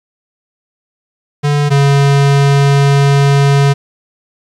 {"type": "tone pair in turn", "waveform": "square", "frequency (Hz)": [145.5, 140.27], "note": ["D3", "C#3"], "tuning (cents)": [-16, 21], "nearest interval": "minor second", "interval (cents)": 63, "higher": "first", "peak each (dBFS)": [-10, -7], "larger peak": "second", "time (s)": [[1.43, 1.7], [1.7, 3.74]], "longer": "second", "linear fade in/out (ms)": 20, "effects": ["low-pass 7000 Hz 12 dB/octave", "8-bit"]}